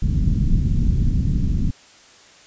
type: low-pass noise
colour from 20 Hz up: pink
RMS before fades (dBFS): -18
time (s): 0.02-1.71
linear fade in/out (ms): 5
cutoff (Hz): 210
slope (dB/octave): 24
effects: white hiss -48 dBFS RMS until 2.46 s + resampled to 16000 Hz